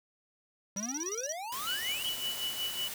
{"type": "exponential sweep", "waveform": "square", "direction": "up", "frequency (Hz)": [189.7, 3322], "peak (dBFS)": -38, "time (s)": [0.76, 2.09], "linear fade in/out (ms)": 2}
{"type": "tone bursts", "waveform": "triangle", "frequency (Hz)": 5800, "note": "F#8", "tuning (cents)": -35, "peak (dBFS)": -32, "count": 10, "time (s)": [0.77, 1.322], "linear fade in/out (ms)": 0, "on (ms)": 30, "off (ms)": 28}
{"type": "noise", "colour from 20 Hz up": "white", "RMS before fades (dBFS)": -40, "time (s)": [1.52, 2.94], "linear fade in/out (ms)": 2}
{"type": "tone with tremolo", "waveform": "sine", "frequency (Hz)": 2960, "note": "F#7", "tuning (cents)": 0, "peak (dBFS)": -31, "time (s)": [1.67, 2.88], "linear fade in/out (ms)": 2, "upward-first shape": "sine", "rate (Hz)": 5.4, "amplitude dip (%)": 70}
{"effects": []}